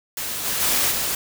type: noise with level steps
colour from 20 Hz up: white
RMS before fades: -28 / -24 / -20 / -24 dBFS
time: 0.17-1.15 s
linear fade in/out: 2 ms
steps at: 0.44 / 0.6 / 0.9 s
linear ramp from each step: 20 ms
effects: none